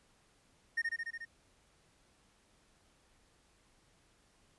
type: tone with echo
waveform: triangle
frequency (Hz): 1844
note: A#6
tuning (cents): -19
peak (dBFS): -28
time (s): 0.77-0.82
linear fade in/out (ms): 10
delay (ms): 72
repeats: 6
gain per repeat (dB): -2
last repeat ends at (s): 1.252
effects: pink hiss -69 dBFS RMS until 4.58 s + resampled to 24000 Hz